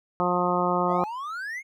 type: harmonic tone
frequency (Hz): 178.2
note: F3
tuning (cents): +35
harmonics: 1 / 2 / 3 / 4 / 5 / 6 / 7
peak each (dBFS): -29 / -29 / -29 / -29 / -29 / -29 / -29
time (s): 0.2-1.04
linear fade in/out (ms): 0
type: exponential sweep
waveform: triangle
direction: up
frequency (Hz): 617 to 2211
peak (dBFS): -29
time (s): 0.87-1.63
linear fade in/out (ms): 50
effects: none